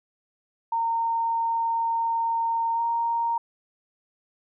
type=tone with pitch glide; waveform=sine; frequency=918 to 929.2 Hz; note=A#5 to A#5; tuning=-27 to -6 cents; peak=-22 dBFS; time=0.72-3.38 s; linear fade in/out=5 ms; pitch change=+21 cents; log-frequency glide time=2.74-2.81 s; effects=none